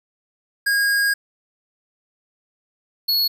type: tone pair in turn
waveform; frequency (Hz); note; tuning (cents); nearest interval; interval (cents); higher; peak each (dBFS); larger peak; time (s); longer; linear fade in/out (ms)
square; 1632 / 4357; G#6 / C#8; -31 / -31; octave + perfect fourth; 1700; second; -17; neither; 0.66-1.14 / 3.08-3.28; first; 10
effects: 9-bit